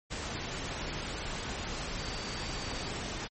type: tone in noise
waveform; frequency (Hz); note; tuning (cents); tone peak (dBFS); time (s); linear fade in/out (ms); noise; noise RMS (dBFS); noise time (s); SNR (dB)
sine; 4606; D8; -34; -45; 1.97-2.89; 20; pink; -37; 0.1-3.28; -11
effects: low-pass 12000 Hz 12 dB/octave + MP3 32 kbps